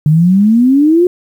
sine exponential sweep, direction up, 147.6 to 366.3 Hz, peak -5 dBFS, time 0.06-1.07 s, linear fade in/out 2 ms, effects 7-bit

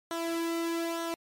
sawtooth tone with flanger, 333.8 Hz, E4, 22 cents sharp, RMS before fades -32 dBFS, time 0.11-1.14 s, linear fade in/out 0 ms, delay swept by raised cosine 0.41 to 1.81 ms, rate 1.1 Hz, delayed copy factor -0.6, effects MP3 64 kbps

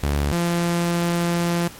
sawtooth tone pair in turn, 72 / 171.84 Hz, D2 / F3, -34 / -28 cents, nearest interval octave + minor third, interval 1506 cents, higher second, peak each -15 dBFS, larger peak neither, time 0.03-0.32 / 0.32-1.68 s, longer second, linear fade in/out 5 ms, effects pink hiss -41 dBFS RMS until 1.79 s + MP3 64 kbps

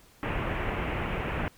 pink low-pass noise, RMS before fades -31 dBFS, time 0.23-1.48 s, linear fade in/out 0 ms, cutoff 2800 Hz, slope 48 dB/octave, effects pink hiss -58 dBFS RMS until 1.57 s

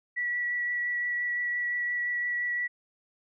sine tone with vibrato, 1943 Hz, B6, 29 cents flat, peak -27 dBFS, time 0.16-2.68 s, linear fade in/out 20 ms, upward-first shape triangle, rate 5.8 Hz, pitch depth 12 cents each way, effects none

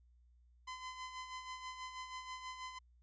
sawtooth tone with tremolo, 1022 Hz, C6, 41 cents flat, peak -39 dBFS, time 0.67-2.79 s, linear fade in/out 10 ms, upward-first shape sine, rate 6.2 Hz, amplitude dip 55%, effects added 60 Hz sine -64 dBFS peak until 3.02 s + resampled to 16000 Hz

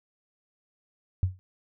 sine tone with exponential decay, 92.5 Hz, F#2, in tune, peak -17 dBFS, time 1.23-1.39 s, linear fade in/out 0 ms, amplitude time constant 34 ms, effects none

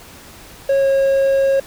triangle tone with pitch glide, 548 to 543.9 Hz, C#5 to C#5, -20 to -33 cents, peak -10 dBFS, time 0.69-1.6 s, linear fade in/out 5 ms, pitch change -13 cents, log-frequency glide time 0.79-0.86 s, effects pink hiss -40 dBFS RMS until 1.66 s

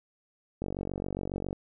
click train, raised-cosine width 2 ms, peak -20 dBFS, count 44, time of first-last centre 0.62-1.529 s, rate 47.3 Hz, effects none

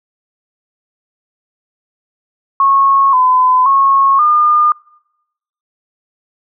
sine tone with pitch steps, 1096 / 1014 / 1094 / 1211 Hz, C#6 / B5 / C#6 / D#6, -20 / +45 / -23 / -47 cents, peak -7 dBFS, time 2.6-4.72 s, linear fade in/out 2 ms, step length 530 ms, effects noise-tail reverb RT60 0.9 s tail -26 dB re dry

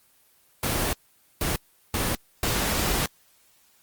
pink noise bursts at uneven times, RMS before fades -25 dBFS, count 4, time 0.63-0.93 / 1.41-1.56 / 1.94-2.15 / 2.43-3.06 s, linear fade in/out 2 ms, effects white hiss -61 dBFS RMS until 3.82 s + Opus 24 kbps

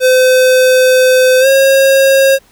square tone with pitch glide, 512 to 540.9 Hz, C5 to C#5, -38 to -43 cents, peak -6 dBFS, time 0-2.39 s, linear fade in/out 50 ms, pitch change +95 cents, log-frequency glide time 1.4-1.47 s, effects pink hiss -48 dBFS RMS until 2.51 s

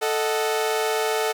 sawtooth chord, D# diminished, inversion second, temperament equal, 440 / 622.3 / 740 Hz, A4 / D#5 / F#5, 0 / 0 / 0 cents, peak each -19 / -25 / -25 dBFS, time 0.01-1.33 s, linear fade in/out 20 ms, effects none

